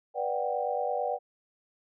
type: chord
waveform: sine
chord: G major seventh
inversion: first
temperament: just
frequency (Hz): 490 / 588 / 735 / 784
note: B4 / D5 / F#5 / G5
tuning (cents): -14 / +2 / -12 / 0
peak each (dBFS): -33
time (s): 0.14-1.19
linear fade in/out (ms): 50
effects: none